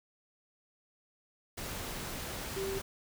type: tone in noise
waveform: sine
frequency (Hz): 388.2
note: G4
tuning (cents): -17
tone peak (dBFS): -34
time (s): 2.56-2.79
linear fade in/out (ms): 10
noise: pink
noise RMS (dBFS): -40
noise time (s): 1.57-2.82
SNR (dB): +3
effects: none